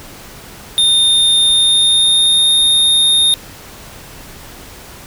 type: tone with pitch glide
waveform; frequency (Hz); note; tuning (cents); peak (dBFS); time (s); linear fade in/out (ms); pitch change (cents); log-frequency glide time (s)
square; 3639 to 3675; A#7 to A#7; -42 to -25; -9; 0.78-3.34; 0; +17; 1.44-2.51
effects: pink hiss -35 dBFS RMS until 5.06 s